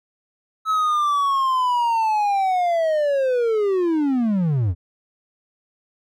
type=linear sweep; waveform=triangle; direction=down; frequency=1300 to 79 Hz; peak=-15 dBFS; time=0.65-4.75 s; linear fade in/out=50 ms; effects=none